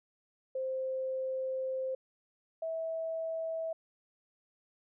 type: tone pair in turn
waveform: sine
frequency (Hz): 523.3 / 650.6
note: C5 / E5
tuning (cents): 0 / -23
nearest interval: major third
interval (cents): 377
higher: second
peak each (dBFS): -32 / -33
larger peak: first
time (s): 0.55-1.95 / 2.62-3.73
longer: first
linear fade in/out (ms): 5
effects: none